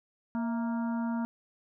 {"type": "harmonic tone with a mistuned harmonic", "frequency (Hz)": 233.1, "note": "A#3", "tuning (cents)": 0, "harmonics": [1, 3, 4, 5, 6, 7], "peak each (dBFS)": [-29, -43, -40, -51, -46, -56], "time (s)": [0.35, 1.25], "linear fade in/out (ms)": 0, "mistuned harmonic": 3, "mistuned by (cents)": -92, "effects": []}